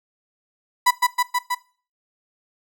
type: tone with echo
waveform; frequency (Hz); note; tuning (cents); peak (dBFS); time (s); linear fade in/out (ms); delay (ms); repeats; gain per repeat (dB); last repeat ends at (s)
35% pulse; 987.8; B5; 0; -11; 0.86-0.91; 10; 160; 4; -2; 1.55
effects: noise-tail reverb RT60 0.4 s tail -20 dB re dry